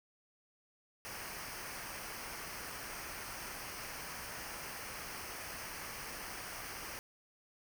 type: noise with comb filter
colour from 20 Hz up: pink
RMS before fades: -45 dBFS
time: 1.05-6.99 s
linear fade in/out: 0 ms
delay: 0.27 ms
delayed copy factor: -0.65
effects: none